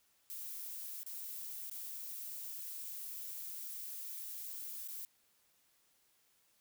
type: noise with dropouts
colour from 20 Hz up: violet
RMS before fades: -45 dBFS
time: 0.3-5.05 s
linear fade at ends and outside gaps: 0 ms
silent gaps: 1.032-1.064 / 1.698-1.713 / 4.876-4.885 s
effects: white hiss -73 dBFS RMS until 6.6 s